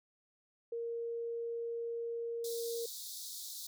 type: tone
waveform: sine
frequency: 465.8 Hz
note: A#4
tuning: 1 cent flat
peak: -36 dBFS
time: 0.72-2.86 s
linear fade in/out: 5 ms
type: high-pass noise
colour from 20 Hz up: pink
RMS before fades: -45 dBFS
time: 2.44-3.67 s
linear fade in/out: 5 ms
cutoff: 3600 Hz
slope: 96 dB/octave
effects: none